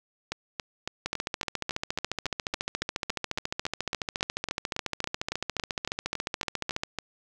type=two click trains; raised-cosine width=0.2 ms; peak=-13 / -12 dBFS; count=25 / 83; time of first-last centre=0.32-6.987 / 1.06-6.835 s; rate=3.6 / 14.2 Hz; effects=none